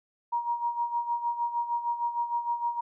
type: tone with tremolo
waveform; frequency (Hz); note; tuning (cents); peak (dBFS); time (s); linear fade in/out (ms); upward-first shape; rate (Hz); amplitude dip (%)
sine; 947; A#5; +27; -24; 0.32-2.81; 10; sine; 6.5; 70
effects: none